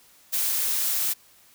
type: noise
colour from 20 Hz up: blue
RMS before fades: -25 dBFS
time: 0.32-1.14 s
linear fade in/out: 20 ms
effects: white hiss -56 dBFS RMS until 1.54 s